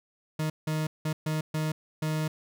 40% pulse tone bursts at uneven times, 155.56 Hz, D#3, in tune, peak -26 dBFS, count 6, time 0.39-0.5 / 0.67-0.87 / 1.05-1.13 / 1.26-1.41 / 1.54-1.72 / 2.02-2.28 s, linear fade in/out 5 ms, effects none

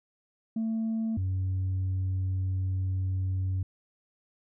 sine tone pair in turn, 223.4 / 93.93 Hz, A3 / F#2, +27 / +27 cents, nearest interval octave + minor third, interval 1500 cents, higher first, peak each -25 / -24 dBFS, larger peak second, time 0.56-1.17 / 1.17-3.63 s, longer second, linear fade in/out 5 ms, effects tanh soft clip ceiling -25 dBFS

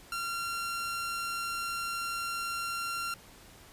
sawtooth tone, 1376 Hz, F6, 26 cents flat, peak -29 dBFS, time 0.12-3.14 s, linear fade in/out 2 ms, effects pink hiss -54 dBFS RMS until 3.72 s + resampled to 32000 Hz

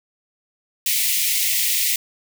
white high-pass noise, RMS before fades -20 dBFS, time 0.86-1.96 s, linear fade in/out 2 ms, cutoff 1900 Hz, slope 96 dB/octave, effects none

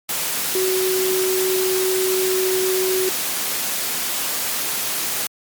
sine tone in noise, 374.2 Hz, F#4, 20 cents sharp, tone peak -18 dBFS, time 0.55-3.09 s, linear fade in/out 2 ms, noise white, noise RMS -23 dBFS, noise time 0.09-5.27 s, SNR +2 dB, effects high-pass 150 Hz 12 dB/octave + MP3 96 kbps

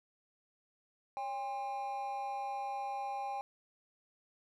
triangle tone with amplitude modulation, 804 Hz, G5, 44 cents sharp, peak -31 dBFS, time 1.17-3.41 s, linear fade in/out 0 ms, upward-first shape sine, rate 244 Hz, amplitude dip 70%, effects none

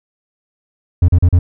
triangle tone bursts, 87.31 Hz, F2, in tune, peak -4 dBFS, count 4, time 1.02-1.39 s, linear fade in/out 5 ms, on 64 ms, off 38 ms, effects none

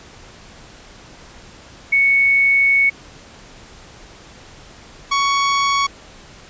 sine / sawtooth tone pair in turn, 2217 / 1116.5 Hz, C#7 / C#6, 0 / +12 cents, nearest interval octave, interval 1188 cents, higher first, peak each -11 dBFS, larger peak neither, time 1.92-2.9 / 5.11-5.87 s, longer first, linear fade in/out 10 ms, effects pink hiss -42 dBFS RMS until 6.49 s + resampled to 16000 Hz

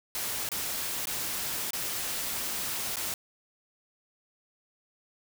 white noise with dropouts, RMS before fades -33 dBFS, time 0.15-3.14 s, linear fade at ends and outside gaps 1 ms, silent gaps 0.49-0.517 / 1.056-1.071 / 1.707-1.732 / 2.959-2.968 s, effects none

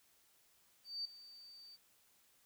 sine tone with ADSR envelope, 4610 Hz, D8, 33 cents flat, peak -37 dBFS, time 0.84-1.77 s, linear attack 210 ms, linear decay 5 ms, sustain -17 dB, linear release 24 ms, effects white hiss -71 dBFS RMS until 2.45 s

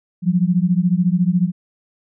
sine beating tone pair, 172.7 / 186.7 Hz, F3 / F#3, -19 / +16 cents, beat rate 14 Hz, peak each -16 / -17 dBFS, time 0.22-1.52 s, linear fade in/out 50 ms, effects none

